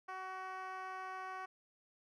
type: tone with band-pass filter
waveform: 10% pulse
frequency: 375.6 Hz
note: F#4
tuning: 26 cents sharp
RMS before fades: -45 dBFS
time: 0.08-1.46 s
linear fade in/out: 10 ms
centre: 990 Hz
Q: 1.5
effects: none